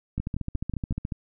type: two click trains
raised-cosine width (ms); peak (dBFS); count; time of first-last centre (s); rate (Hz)
5; -17 / -17; 5 / 14; 0.18-0.923 / 0.2-1.122; 5.38 / 14.1
effects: none